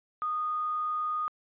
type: tone with quantisation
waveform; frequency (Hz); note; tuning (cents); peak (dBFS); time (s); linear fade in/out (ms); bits
sine; 1234; D#6; -15; -28; 0.22-1.28; 0; 8
effects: resampled to 8000 Hz